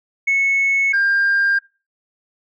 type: tone pair in turn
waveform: sine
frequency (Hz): 2200 / 1599.4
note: C#7 / G6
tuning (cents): -14 / +34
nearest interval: tritone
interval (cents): 552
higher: first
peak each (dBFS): -12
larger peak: neither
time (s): 0.27-0.93 / 0.93-1.59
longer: neither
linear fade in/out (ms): 10
effects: noise-tail reverb RT60 0.3 s tail -21 dB re dry + tanh soft clip ceiling -11 dBFS